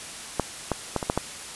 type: clicks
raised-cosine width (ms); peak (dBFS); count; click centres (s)
1; -7 / -9 / -9 / -14 / -7 / -8; 6; 0.397 / 0.717 / 0.963 / 1.028 / 1.099 / 1.176
effects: white hiss -38 dBFS RMS until 1.55 s + resampled to 24000 Hz